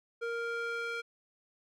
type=tone with band-pass filter sweep; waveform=square; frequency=466.2 Hz; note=A#4; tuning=in tune; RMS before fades=-36 dBFS; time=0.21-1.02 s; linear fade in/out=20 ms; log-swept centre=970 to 1900 Hz; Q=1.5; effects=none